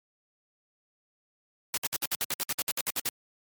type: noise bursts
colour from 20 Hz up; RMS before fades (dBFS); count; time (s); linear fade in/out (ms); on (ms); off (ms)
white; -29; 15; 1.74-3.09; 0; 34; 60
effects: high-pass 100 Hz 12 dB/octave + MP3 96 kbps